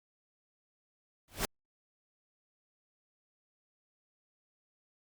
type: noise with exponential growth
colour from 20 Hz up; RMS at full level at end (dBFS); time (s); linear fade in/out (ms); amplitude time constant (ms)
pink; -27; 1.28-1.45; 0; 35
effects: Opus 48 kbps